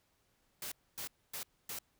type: noise bursts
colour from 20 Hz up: white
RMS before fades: -42 dBFS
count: 4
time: 0.62-1.788 s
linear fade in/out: 2 ms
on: 97 ms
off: 260 ms
effects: pink hiss -75 dBFS RMS until 1.99 s